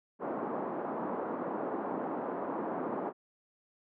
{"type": "band-pass noise", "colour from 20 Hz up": "pink", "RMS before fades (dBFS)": -36, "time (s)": [0.19, 3.13], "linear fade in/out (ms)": 50, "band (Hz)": [230, 1100], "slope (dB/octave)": 24, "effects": []}